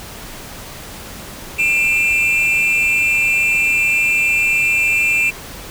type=tone pair together; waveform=triangle; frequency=2388 / 2661 Hz; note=D7 / E7; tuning=+28 / +16 cents; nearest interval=major second; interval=188 cents; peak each=-14 dBFS; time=1.58-5.31 s; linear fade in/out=20 ms; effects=pink hiss -33 dBFS RMS until 5.7 s